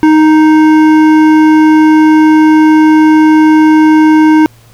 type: tone with hard clipping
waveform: sine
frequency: 311.1 Hz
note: D#4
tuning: in tune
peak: -4 dBFS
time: 0.03-4.46 s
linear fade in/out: 0 ms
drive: 12 dB
effects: added 114 Hz sine -39 dBFS peak until 4.73 s + pink hiss -44 dBFS RMS until 4.73 s